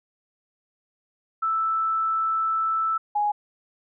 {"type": "tone pair in turn", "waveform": "sine", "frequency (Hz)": [1319, 830.9], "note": ["E6", "G#5"], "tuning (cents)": [1, 1], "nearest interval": "minor sixth", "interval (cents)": 800, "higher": "first", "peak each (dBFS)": [-21, -20], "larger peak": "second", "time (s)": [[1.42, 2.98], [3.15, 3.32]], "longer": "first", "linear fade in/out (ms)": 10, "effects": []}